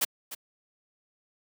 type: noise with echo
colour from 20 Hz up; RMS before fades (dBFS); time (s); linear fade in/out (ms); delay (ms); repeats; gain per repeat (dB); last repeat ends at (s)
white; -25; 0.01-0.05; 10; 300; 1; -13; 0.35
effects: high-pass 200 Hz 12 dB/octave